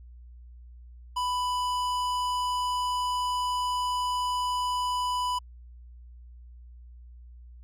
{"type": "tone with tanh clipping", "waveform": "sine", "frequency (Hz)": 993, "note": "B5", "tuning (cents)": 9, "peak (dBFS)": -28, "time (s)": [1.16, 5.39], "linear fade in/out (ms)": 10, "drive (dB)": 17, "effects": ["added 60 Hz sine -45 dBFS peak until 7.63 s"]}